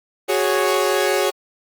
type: chord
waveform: sawtooth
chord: F# suspended second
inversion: none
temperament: equal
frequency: 370 / 415.3 / 554.4 Hz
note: F#4 / G#4 / C#5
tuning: 0 / 0 / 0 cents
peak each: -17 dBFS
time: 0.28-1.31 s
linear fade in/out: 20 ms
effects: Opus 32 kbps